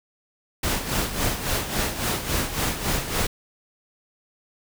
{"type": "noise with tremolo", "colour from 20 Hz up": "pink", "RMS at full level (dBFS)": -23, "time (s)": [0.63, 3.27], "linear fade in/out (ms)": 5, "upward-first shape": "sine", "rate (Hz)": 3.6, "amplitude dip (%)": 65, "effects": []}